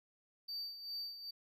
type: tone with tremolo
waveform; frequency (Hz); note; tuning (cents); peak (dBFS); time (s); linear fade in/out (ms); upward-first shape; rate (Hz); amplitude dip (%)
triangle; 4619; D8; -30; -38; 0.48-1.31; 10; sine; 2.5; 65
effects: none